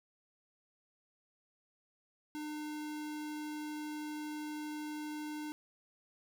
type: tone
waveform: square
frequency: 302.1 Hz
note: D4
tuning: 49 cents sharp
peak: -40 dBFS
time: 2.35-5.52 s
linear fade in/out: 0 ms
effects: none